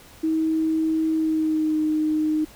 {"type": "tone with pitch glide", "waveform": "sine", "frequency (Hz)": [318.5, 308.9], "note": ["D#4", "D#4"], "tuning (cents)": [41, -12], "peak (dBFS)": -19, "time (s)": [0.23, 2.45], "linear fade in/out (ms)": 10, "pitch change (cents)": -53, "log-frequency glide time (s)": [1.12, 1.81], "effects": ["pink hiss -48 dBFS RMS until 2.55 s"]}